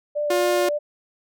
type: tone with vibrato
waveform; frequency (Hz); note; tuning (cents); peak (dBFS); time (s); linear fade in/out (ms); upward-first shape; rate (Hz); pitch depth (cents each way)
sine; 586; D5; -4; -21; 0.15-0.79; 20; sine; 3.6; 20
type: tone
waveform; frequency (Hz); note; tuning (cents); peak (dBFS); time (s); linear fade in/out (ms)
sawtooth; 355.1; F4; +29; -16; 0.3-0.69; 5
effects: none